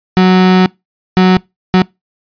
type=tone bursts at uneven times; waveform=35% pulse; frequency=185 Hz; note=F#3; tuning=in tune; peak=-3 dBFS; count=3; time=0.17-0.66 / 1.17-1.37 / 1.74-1.82 s; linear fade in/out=0 ms; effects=noise-tail reverb RT60 0.2 s tail -24 dB re dry + resampled to 11025 Hz